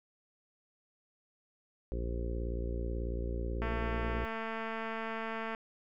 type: harmonic tone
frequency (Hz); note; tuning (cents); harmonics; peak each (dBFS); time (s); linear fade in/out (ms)
58.27; A#1; 0; 1 / 2 / 3 / 4 / 5 / 6 / 7 / 8 / 9; -34 / -44 / -48 / -47 / -49 / -45 / -45 / -51 / -47; 1.92-4.25; 0
type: click train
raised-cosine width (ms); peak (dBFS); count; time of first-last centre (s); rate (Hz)
0.5; -24; 433; 3.62-5.549; 224
effects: none